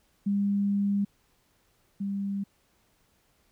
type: tone pair in turn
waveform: sine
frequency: 200.9 / 198.59 Hz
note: G3 / G3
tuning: +43 / +23 cents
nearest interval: unison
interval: 20 cents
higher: first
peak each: -23 / -28 dBFS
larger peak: first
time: 0.26-1.05 / 2-2.44 s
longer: first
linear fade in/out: 10 ms
effects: pink hiss -68 dBFS RMS until 3.51 s